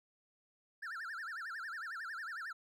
triangle tone with vibrato, 1556 Hz, G6, 13 cents flat, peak -39 dBFS, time 0.82-2.53 s, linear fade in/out 10 ms, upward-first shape sine, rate 11 Hz, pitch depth 280 cents each way, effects none

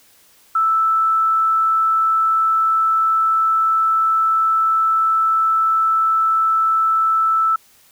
sine tone, 1318.5 Hz, E6, in tune, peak -13 dBFS, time 0.55-7.56 s, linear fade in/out 5 ms, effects white hiss -52 dBFS RMS until 7.91 s

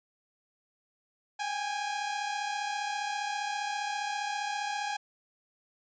sawtooth tone pair together, 794 / 829 Hz, G5 / G#5, +22 / -3 cents, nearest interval minor second, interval 75 cents, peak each -33 / -29 dBFS, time 1.39-4.97 s, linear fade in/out 10 ms, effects resampled to 16000 Hz

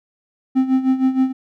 triangle tone with tremolo, 261.6 Hz, C4, in tune, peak -9 dBFS, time 0.55-1.33 s, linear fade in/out 20 ms, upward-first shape sine, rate 6.4 Hz, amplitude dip 75%, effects none

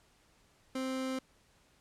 30% pulse tone, 261.6 Hz, C4, in tune, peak -31 dBFS, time 0.75-1.19 s, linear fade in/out 5 ms, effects pink hiss -67 dBFS RMS until 1.8 s + low-pass 10000 Hz 12 dB/octave

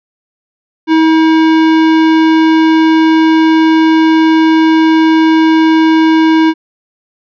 sine tone with hard clipping, 320.1 Hz, D#4, 49 cents sharp, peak -7 dBFS, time 0.87-6.54 s, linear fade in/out 50 ms, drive 17 dB, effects resampled to 16000 Hz

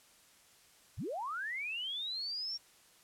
sine linear sweep, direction up, 50.2 to 5588 Hz, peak -36 dBFS, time 0.97-2.58 s, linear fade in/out 20 ms, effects white hiss -63 dBFS RMS until 3.03 s + low-pass 11000 Hz 12 dB/octave

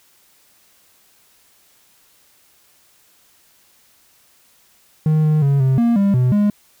triangle tone with pitch steps, 155.3 / 153.7 / 139.7 / 132.3 / 234.7 / 199.1 / 125.8 / 206.4 Hz, D#3 / D#3 / C#3 / C3 / A#3 / G3 / B2 / G#3, -3 / -21 / +14 / +20 / +12 / +27 / +32 / -10 cents, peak -10 dBFS, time 5.06-6.5 s, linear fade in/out 2 ms, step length 180 ms, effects white hiss -55 dBFS RMS until 6.8 s

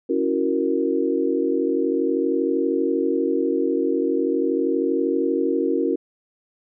sine chord, F# dominant seventh, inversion second, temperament equal, 277.2 / 329.6 / 370 / 466.2 Hz, C#4 / E4 / F#4 / A#4, 0 / 0 / 0 / 0 cents, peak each -24 dBFS, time 0.09-5.96 s, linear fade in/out 10 ms, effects none

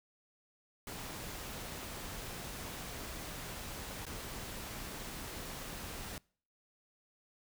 pink noise with dropouts, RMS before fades -44 dBFS, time 0.87-6.18 s, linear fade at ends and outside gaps 2 ms, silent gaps 4.054-4.065 s, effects noise-tail reverb RT60 0.5 s tail -26 dB re dry

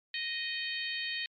harmonic tone, 622.3 Hz, D#5, in tune, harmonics 3 / 4 / 5 / 6 / 7, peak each -38 / -39 / -40 / -41 / -41 dBFS, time 0.14-1.26 s, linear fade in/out 2 ms, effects MP3 96 kbps

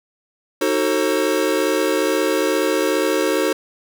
square chord, D# diminished seventh, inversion none, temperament just, 311.1 / 373.4 / 448 / 537.6 Hz, D#4 / F#4 / A4 / C5, 0 / +16 / +31 / +47 cents, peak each -23 dBFS, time 0.61-3.53 s, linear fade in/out 5 ms, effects none

